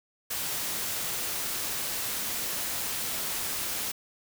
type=noise; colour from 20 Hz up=white; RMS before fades=-32 dBFS; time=0.3-3.92 s; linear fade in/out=10 ms; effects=none